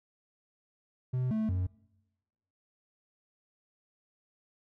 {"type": "tone with pitch steps", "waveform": "triangle", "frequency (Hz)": [127.1, 218.5, 91.4], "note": ["C3", "A3", "F#2"], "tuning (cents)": [-50, -12, -21], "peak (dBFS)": -26, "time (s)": [1.13, 1.67], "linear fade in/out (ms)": 10, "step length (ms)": 180, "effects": ["noise-tail reverb RT60 1.0 s tail -23 dB re dry"]}